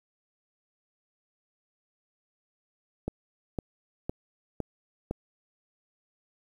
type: click train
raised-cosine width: 2 ms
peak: -17 dBFS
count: 5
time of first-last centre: 3.08-5.11 s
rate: 1.97 Hz
effects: 9-bit